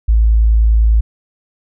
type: tone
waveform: sine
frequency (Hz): 55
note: A1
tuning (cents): 0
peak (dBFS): -7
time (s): 0.08-1.01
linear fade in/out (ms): 10
effects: none